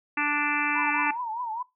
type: harmonic tone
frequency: 293.7 Hz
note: D4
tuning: in tune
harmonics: 1 / 3 / 4 / 5 / 6 / 7 / 8 / 9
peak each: -32 / -32 / -32 / -32 / -32 / -32 / -32 / -32 dBFS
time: 0.17-1.11 s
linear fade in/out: 5 ms
type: tone with vibrato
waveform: sine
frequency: 930 Hz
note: A#5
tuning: 4 cents flat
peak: -29 dBFS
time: 0.75-1.63 s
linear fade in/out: 10 ms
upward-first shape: triangle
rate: 4.9 Hz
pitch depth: 150 cents each way
effects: noise-tail reverb RT60 0.2 s tail -17 dB re dry